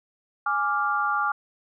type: chord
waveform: sine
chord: D diminished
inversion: second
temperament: equal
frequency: 830.6 / 1174.7 / 1396.9 Hz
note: Ab5 / D6 / F6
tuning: 0 / 0 / 0 cents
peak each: -28 / -25 / -26 dBFS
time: 0.46-1.32 s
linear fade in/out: 5 ms
effects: none